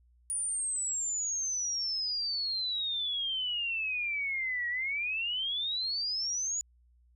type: exponential two-way sweep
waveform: sine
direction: down then up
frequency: 9600 to 1900 to 6950 Hz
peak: -30 dBFS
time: 0.3-6.61 s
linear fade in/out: 0 ms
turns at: 4.68 s
effects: added 60 Hz sine -61 dBFS peak until 7.15 s